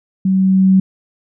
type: tone with level ramp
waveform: sine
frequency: 189.8 Hz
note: F#3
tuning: 44 cents sharp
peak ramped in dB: -11 to -6 dBFS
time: 0.25-0.8 s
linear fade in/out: 5 ms
effects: none